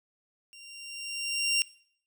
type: tone with level ramp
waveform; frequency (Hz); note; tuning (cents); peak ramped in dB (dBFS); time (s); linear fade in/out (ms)
20% pulse; 2771; F7; -14; -44 to -18; 0.53-1.62; 0
effects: noise-tail reverb RT60 0.6 s tail -21 dB re dry